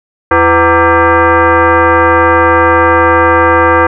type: tone with frequency modulation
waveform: sine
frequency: 335.2 Hz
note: E4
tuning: 29 cents sharp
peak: -4 dBFS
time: 0.31-3.87 s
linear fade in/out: 5 ms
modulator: 419 Hz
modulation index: 3.3
effects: none